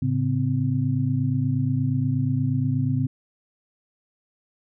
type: tone cluster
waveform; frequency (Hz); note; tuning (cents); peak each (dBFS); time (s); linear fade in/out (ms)
sine; 110 / 138.4 / 256.9; A2 / C#3 / C4; 0 / -2 / -32; -25 / -23 / -26; 0.02-3.07; 5
effects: none